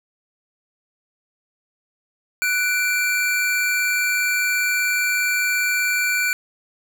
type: tone pair together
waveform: square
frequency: 1485 / 2348 Hz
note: F#6 / D7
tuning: +6 / -1 cents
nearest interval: minor sixth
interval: 793 cents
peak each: -23 / -21 dBFS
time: 2.42-6.33 s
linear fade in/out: 0 ms
effects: 9-bit